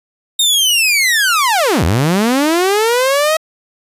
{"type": "linear two-way sweep", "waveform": "sawtooth", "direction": "down then up", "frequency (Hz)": [3729, 73.42, 643], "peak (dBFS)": -7, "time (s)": [0.39, 3.37], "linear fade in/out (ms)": 5, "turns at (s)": 1.84, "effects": ["resampled to 32000 Hz"]}